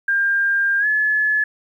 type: tone with pitch glide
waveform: sine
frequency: 1600 to 1714.8 Hz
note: G6 to A6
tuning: +35 to -45 cents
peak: -15 dBFS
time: 0.08-1.44 s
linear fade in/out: 5 ms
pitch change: +120 cents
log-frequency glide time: 0.79-0.86 s
effects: 9-bit